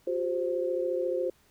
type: chord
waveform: sine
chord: F suspended second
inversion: none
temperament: equal with one note detuned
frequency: 357.8 / 392 / 523.3 Hz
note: F4 / G4 / C5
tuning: +42 / 0 / 0 cents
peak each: -31 / -35 / -29 dBFS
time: 0.07-1.3 s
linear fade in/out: 5 ms
effects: pink hiss -64 dBFS RMS until 1.5 s